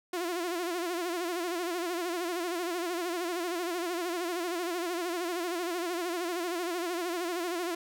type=tone with vibrato; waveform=sawtooth; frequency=348.4 Hz; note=F4; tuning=4 cents flat; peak=-27 dBFS; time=0.13-7.75 s; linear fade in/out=5 ms; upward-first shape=sine; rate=13 Hz; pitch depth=92 cents each way; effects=none